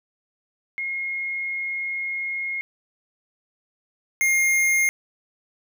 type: tone pair in turn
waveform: sine / square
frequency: 2151 / 2128 Hz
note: C7 / C7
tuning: +47 / +29 cents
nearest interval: unison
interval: 18 cents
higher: first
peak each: -25 / -18 dBFS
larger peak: second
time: 0.78-2.61 / 4.21-4.89 s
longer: first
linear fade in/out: 0 ms
effects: none